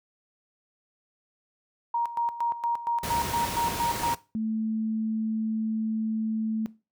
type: tone with tremolo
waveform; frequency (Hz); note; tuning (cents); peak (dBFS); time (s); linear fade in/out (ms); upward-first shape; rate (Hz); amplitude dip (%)
sine; 940; A#5; +14; -23; 1.94-4.14; 5; square; 4.3; 75
type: noise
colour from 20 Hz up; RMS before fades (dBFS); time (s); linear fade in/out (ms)
pink; -32; 3.03-4.15; 5
type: tone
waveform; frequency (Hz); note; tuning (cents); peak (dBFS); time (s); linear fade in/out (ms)
sine; 220; A3; 0; -26; 4.35-6.66; 0
effects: noise-tail reverb RT60 0.3 s tail -19 dB re dry + high-pass 60 Hz 12 dB/octave